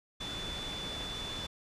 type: tone in noise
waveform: sine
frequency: 3491 Hz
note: A7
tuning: 14 cents flat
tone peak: -39 dBFS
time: 0.2-1.47 s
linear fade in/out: 10 ms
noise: pink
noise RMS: -41 dBFS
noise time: 0.2-1.47 s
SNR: -1 dB
effects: low-pass 7000 Hz 12 dB/octave